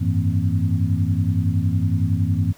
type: tone cluster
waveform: sine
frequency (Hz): 93.1 / 103.9 / 162.9 / 230.4 / 262.1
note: F#2 / G#2 / E3 / A#3 / C4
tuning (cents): +11 / +1 / -20 / -20 / +3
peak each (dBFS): -21 / -21 / -24 / -29 / -29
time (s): 0-2.53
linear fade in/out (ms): 20
effects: pink hiss -50 dBFS RMS until 2.57 s